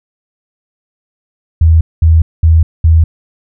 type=tone bursts; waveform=sine; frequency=81 Hz; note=E2; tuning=30 cents flat; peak=-3 dBFS; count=4; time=1.61-3.04 s; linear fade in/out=5 ms; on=200 ms; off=210 ms; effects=none